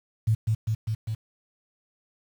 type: tone with echo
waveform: sine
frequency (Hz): 110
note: A2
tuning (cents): 0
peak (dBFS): -18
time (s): 0.27-0.35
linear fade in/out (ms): 10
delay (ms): 200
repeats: 4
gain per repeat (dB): -2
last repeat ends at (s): 1.15
effects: 8-bit